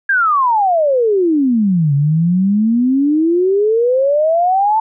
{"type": "exponential two-way sweep", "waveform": "sine", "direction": "down then up", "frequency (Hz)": [1641, 138.59, 896], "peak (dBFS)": -10, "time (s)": [0.09, 4.8], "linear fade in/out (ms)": 5, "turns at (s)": 1.94, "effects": []}